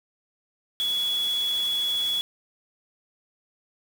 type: tone in noise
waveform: sine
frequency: 3378 Hz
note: G#7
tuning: 29 cents sharp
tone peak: -23 dBFS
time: 0.8-2.21 s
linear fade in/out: 0 ms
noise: white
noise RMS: -39 dBFS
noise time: 0.8-2.21 s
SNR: +13 dB
effects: none